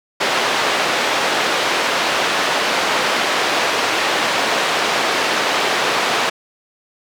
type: band-pass noise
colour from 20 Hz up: pink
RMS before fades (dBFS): -18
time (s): 0.2-6.3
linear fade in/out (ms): 10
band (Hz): 490 to 4200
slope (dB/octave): 12
effects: none